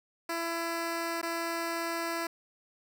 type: tone with dropouts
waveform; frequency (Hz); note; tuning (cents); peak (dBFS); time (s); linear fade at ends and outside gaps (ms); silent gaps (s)
10% pulse; 334.7; E4; +26; -23; 0.29-2.27; 5; 1.215-1.228
effects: none